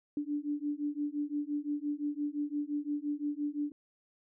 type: beating tone pair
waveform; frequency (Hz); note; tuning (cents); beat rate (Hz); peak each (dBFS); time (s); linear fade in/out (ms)
sine; 290 / 295.8; D4 / D4; -22 / +13; 5.8; -35 / -35; 0.17-3.72; 2
effects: none